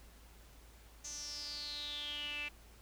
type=tone with band-pass filter sweep; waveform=sawtooth; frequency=293.7 Hz; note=D4; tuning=in tune; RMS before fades=-43 dBFS; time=1.04-2.49 s; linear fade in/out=10 ms; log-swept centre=6400 to 2500 Hz; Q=9.8; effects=added 55 Hz sine -58 dBFS peak until 2.81 s + pink hiss -62 dBFS RMS until 2.81 s